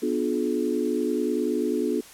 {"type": "chord", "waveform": "sine", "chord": "B diminished seventh", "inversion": "none", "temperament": "just", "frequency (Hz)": [246.9, 296.3, 355.6, 426.7], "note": ["B3", "D4", "F4", "Ab4"], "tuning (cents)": [0, 15, 31, 47], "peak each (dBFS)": -28, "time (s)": [0.02, 2.01], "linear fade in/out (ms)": 10, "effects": ["white hiss -47 dBFS RMS until 2.13 s", "low-pass 12000 Hz 12 dB/octave"]}